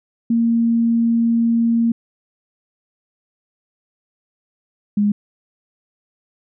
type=tone pair in turn; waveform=sine; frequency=231.4 / 206.2 Hz; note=A#3 / G#3; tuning=-13 / -12 cents; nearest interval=major second; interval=199 cents; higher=first; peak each=-13 dBFS; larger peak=neither; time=0.3-1.92 / 4.97-5.12 s; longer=first; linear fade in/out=5 ms; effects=none